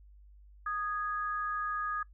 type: tone pair together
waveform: sine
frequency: 1238.3 / 1661.2 Hz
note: D#6 / G#6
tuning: -9 / 0 cents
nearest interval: perfect fourth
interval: 509 cents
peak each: -33 / -37 dBFS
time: 0.66-2.03 s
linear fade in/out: 5 ms
effects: noise-tail reverb RT60 0.1 s tail -20 dB re dry + added 50 Hz sine -53 dBFS peak until 2.13 s